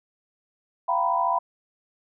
sine tone cluster, 684 / 766 / 942 / 996 Hz, F5 / G5 / A#5 / B5, -36 / -40 / +18 / +14 cents, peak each -27 / -28 / -29 / -23 dBFS, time 0.88-1.39 s, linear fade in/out 10 ms, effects none

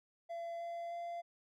triangle tone with pitch steps, 678 / 682.7 / 687.5 Hz, E5 / F5 / F5, +49 / -40 / -27 cents, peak -38 dBFS, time 0.29-1.22 s, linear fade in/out 20 ms, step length 310 ms, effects none

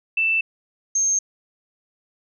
sine tone pair in turn, 2657 / 6398 Hz, E7 / G8, +13 / +34 cents, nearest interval octave + minor third, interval 1521 cents, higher second, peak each -17 dBFS, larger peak neither, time 0.17-0.41 / 0.95-1.19 s, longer neither, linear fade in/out 5 ms, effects none

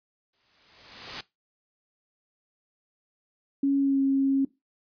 white noise with exponential growth, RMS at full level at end -31 dBFS, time 0.33-1.21 s, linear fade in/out 5 ms, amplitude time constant 190 ms
sine tone with pitch glide, 277.2 to 271.8 Hz, C#4 to C#4, 0 to -34 cents, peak -20 dBFS, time 3.63-4.45 s, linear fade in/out 5 ms, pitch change -34 cents, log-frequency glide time 3.78-4.01 s
effects noise-tail reverb RT60 0.2 s tail -19 dB re dry + resampled to 11025 Hz

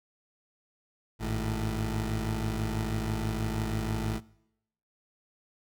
20% pulse tone pair together, 51.91 / 110 Hz, G#1 / A2, 0 / 0 cents, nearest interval octave + minor second, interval 1300 cents, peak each -27 dBFS, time 1.19-4.21 s, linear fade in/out 50 ms, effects noise-tail reverb RT60 0.8 s tail -22 dB re dry

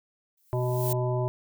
violet noise with exponential growth, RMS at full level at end -30 dBFS, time 0.37-0.93 s, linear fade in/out 5 ms, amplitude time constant 120 ms
harmonic tone, 124.6 Hz, B2, 16 cents sharp, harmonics 1 / 3 / 5 / 7 / 8, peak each -26 / -31 / -32 / -38 / -39 dBFS, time 0.53-1.28 s, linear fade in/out 0 ms
effects none

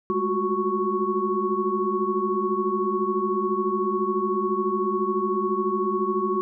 sine tone cluster, 204.9 / 216.9 / 360.3 / 374.3 / 1109 Hz, G#3 / A3 / F#4 / F#4 / C#6, -23 / -25 / -46 / +20 / 0 cents, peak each -31 / -34 / -28 / -26 / -26 dBFS, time 0.1-6.41 s, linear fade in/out 0 ms, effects none

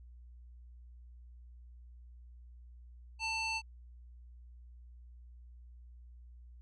square tone with band-pass filter, 890 Hz, A5, 20 cents sharp, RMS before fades -36 dBFS, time 3.19-3.62 s, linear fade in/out 50 ms, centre 3300 Hz, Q 1.6, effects added 60 Hz sine -51 dBFS peak until 6.61 s + resampled to 24000 Hz

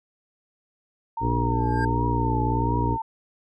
sine tone with vibrato, 909 Hz, A#5, 44 cents flat, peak -26 dBFS, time 1.17-3.02 s, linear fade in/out 5 ms, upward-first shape triangle, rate 1.4 Hz, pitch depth 92 cents each way
harmonic tone, 59.1 Hz, A#1, 24 cents sharp, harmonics 1 / 2 / 4 / 5 / 6 / 7 / 8, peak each -27 / -25 / -32 / -29 / -35 / -33 / -36 dBFS, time 1.2-2.98 s, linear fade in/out 50 ms
triangle tone with exponential growth, 1600 Hz, G6, 35 cents sharp, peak -24 dBFS, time 1.52-1.85 s, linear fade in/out 5 ms, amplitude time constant 70 ms
effects none

